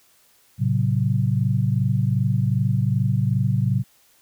sine tone cluster, 111.3 / 133.9 / 185.5 Hz, A2 / C3 / F#3, +20 / +40 / +5 cents, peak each -21 / -21 / -25 dBFS, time 0.58-3.84 s, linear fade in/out 50 ms, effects white hiss -58 dBFS RMS until 4.21 s

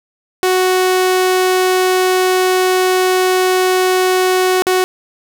sawtooth tone with dropouts, 370 Hz, F#4, in tune, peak -7 dBFS, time 0.43-4.84 s, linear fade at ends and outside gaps 0 ms, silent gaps 4.621-4.668 s, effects none

